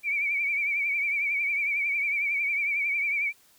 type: tone with vibrato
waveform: sine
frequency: 2300 Hz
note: D7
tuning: 37 cents flat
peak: -24 dBFS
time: 0.03-3.33 s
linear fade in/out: 50 ms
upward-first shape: triangle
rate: 11 Hz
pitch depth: 81 cents each way
effects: white hiss -60 dBFS RMS until 3.58 s